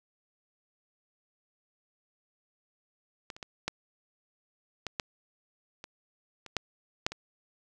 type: clicks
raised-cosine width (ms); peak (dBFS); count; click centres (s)
0.2; -22 / -29 / -22 / -13 / -17 / -13 / -25 / -27 / -11 / -9 / -23; 11; 3.302 / 3.365 / 3.428 / 3.68 / 4.867 / 4.998 / 5.841 / 6.463 / 6.567 / 7.065 / 7.12
effects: none